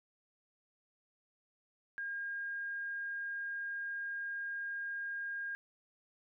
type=tone; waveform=sine; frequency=1617 Hz; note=G#6; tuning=47 cents flat; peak=-37 dBFS; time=1.98-5.55 s; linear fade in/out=0 ms; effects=none